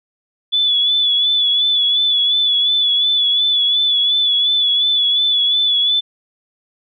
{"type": "tone with vibrato", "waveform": "sine", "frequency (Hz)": 3441, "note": "A7", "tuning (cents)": -39, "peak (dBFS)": -12, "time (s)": [0.52, 6.01], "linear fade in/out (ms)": 20, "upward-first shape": "sine", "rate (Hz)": 2.8, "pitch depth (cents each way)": 42, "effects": []}